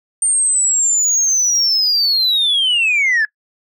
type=linear sweep; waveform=sine; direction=down; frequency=8840 to 1684 Hz; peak=-10 dBFS; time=0.22-3.25 s; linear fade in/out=2 ms; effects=noise-tail reverb RT60 0.1 s tail -23 dB re dry + tanh soft clip ceiling -10 dBFS